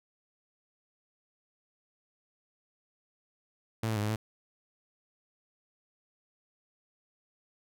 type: tone with pitch steps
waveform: sawtooth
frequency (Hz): 111.7 / 110.1 / 103.6 / 106.3 / 109.9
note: A2 / A2 / G#2 / G#2 / A2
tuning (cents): +27 / +2 / -4 / +41 / -2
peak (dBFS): -25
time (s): 3.83-4.16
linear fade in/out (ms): 5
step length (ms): 66
effects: none